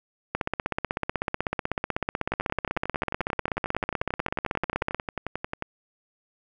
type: two click trains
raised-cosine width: 0.5 ms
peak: -10 / -14 dBFS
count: 75 / 38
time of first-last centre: 0.35-4.946 / 2.32-5.624 s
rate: 16.1 / 11.2 Hz
effects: none